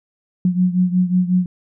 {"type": "beating tone pair", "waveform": "sine", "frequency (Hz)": [180, 185.5], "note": ["F#3", "F#3"], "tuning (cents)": [-47, 5], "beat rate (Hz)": 5.5, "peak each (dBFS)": [-15, -19], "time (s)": [0.45, 1.46], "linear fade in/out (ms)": 2, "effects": []}